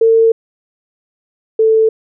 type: tone pair in turn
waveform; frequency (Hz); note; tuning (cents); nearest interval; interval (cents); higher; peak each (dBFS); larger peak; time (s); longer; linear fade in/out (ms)
sine; 451.9 / 442.3; A4 / A4; +46 / +9; unison; 37; first; -6 / -7; first; 0.01-0.32 / 1.59-1.89; first; 5
effects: none